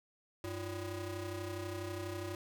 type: ring-modulated tone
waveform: 30% pulse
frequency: 223.8 Hz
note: A3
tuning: 30 cents sharp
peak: -33 dBFS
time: 0.44-2.35 s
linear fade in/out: 2 ms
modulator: 128 Hz
effects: none